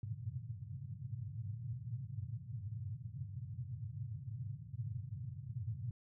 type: band-pass noise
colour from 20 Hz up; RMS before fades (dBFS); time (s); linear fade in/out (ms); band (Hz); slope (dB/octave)
white; -44; 0.03-5.91; 2; 100 to 130; 48
effects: none